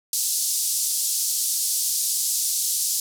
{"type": "band-pass noise", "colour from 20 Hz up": "white", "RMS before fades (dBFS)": -24, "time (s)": [0.13, 3], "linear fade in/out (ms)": 2, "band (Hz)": [4700, 12000], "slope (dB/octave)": 24, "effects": []}